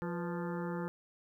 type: harmonic tone with a mistuned harmonic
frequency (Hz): 174.61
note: F3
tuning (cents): 0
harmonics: 1 / 2 / 3 / 5 / 6 / 7 / 8 / 9 / 10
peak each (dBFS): -37 / -41 / -43 / -46 / -52 / -50 / -50 / -56 / -53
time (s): 0.02-0.88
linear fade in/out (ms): 0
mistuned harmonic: 3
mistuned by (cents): -80
effects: 12-bit